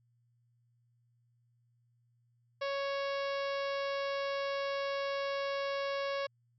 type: harmonic tone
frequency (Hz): 555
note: C#5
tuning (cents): +2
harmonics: 1 / 2 / 3 / 4 / 5 / 6 / 7 / 8 / 9 / 10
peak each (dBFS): -34 / -40 / -44 / -46 / -48 / -50 / -51 / -52 / -53 / -54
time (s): 2.61-6.27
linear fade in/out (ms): 10
effects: added 119 Hz sine -69 dBFS peak until 6.58 s